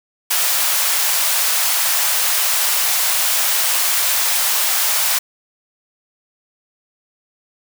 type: high-pass noise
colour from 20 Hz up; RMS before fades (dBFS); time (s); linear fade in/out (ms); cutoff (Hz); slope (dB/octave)
white; -17; 0.3-5.19; 10; 620; 24
effects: none